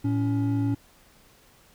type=tone pair together; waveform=triangle; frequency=111.87 / 281.9 Hz; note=A2 / C#4; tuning=+29 / +29 cents; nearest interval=octave + major third; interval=1600 cents; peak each=-23 dBFS; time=0.04-0.75 s; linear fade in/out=10 ms; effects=pink hiss -57 dBFS RMS until 1.74 s